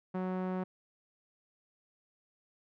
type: tone with low-pass filter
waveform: sawtooth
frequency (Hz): 185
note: F#3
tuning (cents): 0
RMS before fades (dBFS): -35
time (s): 0.14-0.64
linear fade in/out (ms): 10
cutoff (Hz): 1200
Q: 0.85
effects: none